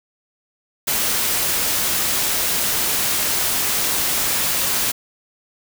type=noise; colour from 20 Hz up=white; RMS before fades=-20 dBFS; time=0.87-4.92 s; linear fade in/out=10 ms; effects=none